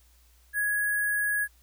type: tone with sample-and-hold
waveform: sine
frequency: 1670 Hz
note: G#6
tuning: 9 cents sharp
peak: -24 dBFS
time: 0.53-1.48 s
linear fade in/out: 50 ms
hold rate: 11025 Hz
effects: added 60 Hz sine -58 dBFS peak until 1.62 s + white hiss -64 dBFS RMS until 1.62 s